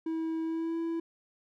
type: tone with pitch glide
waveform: triangle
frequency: 323.7 to 331.3 Hz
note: E4 to E4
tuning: -31 to +9 cents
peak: -28 dBFS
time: 0.06-1 s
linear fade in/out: 5 ms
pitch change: +40 cents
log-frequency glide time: 0.43-0.78 s
effects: none